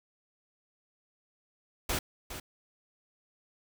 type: noise with echo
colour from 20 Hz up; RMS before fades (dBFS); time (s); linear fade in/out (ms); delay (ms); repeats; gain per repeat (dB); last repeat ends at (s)
pink; -31; 1.89-1.99; 5; 410; 1; -10; 2.4
effects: none